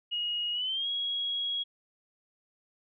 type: tone with pitch glide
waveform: sine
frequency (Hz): 2883 to 3312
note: F#7 to G#7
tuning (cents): -46 to -5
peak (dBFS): -29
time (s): 0.11-1.64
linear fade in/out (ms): 20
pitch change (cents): +241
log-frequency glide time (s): 0.53-0.88
effects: none